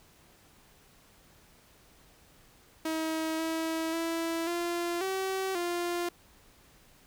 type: tone with pitch steps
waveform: sawtooth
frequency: 319.3 / 323.8 / 330.6 / 345 / 382 / 348.4 Hz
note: D#4 / E4 / E4 / F4 / G4 / F4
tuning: +45 / -31 / +5 / -21 / -45 / -4 cents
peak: -26 dBFS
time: 2.85-6.09 s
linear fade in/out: 5 ms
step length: 540 ms
effects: pink hiss -60 dBFS RMS until 7.06 s

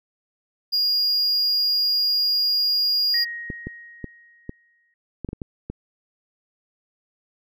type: tone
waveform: triangle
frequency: 4846 Hz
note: D#8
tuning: 47 cents flat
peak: -17 dBFS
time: 0.72-3.25 s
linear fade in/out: 20 ms
type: tone with exponential decay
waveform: sine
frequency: 1880 Hz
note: A#6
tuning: 14 cents sharp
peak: -25 dBFS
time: 3.14-4.94 s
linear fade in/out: 2 ms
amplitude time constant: 390 ms
type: clicks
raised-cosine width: 3 ms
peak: -17 dBFS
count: 9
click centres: 3.502 / 3.67 / 4.043 / 4.494 / 5.247 / 5.289 / 5.331 / 5.418 / 5.7 s
effects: none

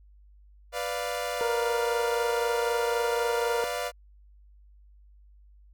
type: chord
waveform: sawtooth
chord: B diminished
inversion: none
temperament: equal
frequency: 493.9 / 587.3 / 698.5 Hz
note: B4 / D5 / F5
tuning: 0 / 0 / 0 cents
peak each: -30 dBFS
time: 0.72-3.92 s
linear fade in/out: 50 ms
type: harmonic tone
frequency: 470 Hz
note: A#4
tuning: 14 cents sharp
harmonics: 1 / 2 / 3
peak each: -27 / -33 / -37 dBFS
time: 1.41-3.64 s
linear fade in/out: 0 ms
effects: added 50 Hz sine -52 dBFS peak until 5.73 s

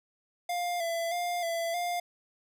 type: tone with vibrato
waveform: square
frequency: 687 Hz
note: F5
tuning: 29 cents flat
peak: -30 dBFS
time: 0.49-2 s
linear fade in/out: 5 ms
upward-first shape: square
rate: 1.6 Hz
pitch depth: 41 cents each way
effects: none

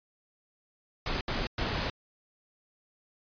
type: noise bursts at uneven times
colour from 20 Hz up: pink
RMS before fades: -31 dBFS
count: 3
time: 1.06-1.21 / 1.28-1.47 / 1.58-1.9 s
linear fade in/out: 2 ms
effects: resampled to 11025 Hz

